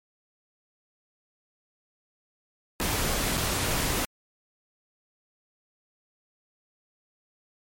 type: noise with dropouts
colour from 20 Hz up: pink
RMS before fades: -27 dBFS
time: 2.8-4.05 s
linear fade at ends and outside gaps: 0 ms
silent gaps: 3.372-3.377 s
effects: MP3 64 kbps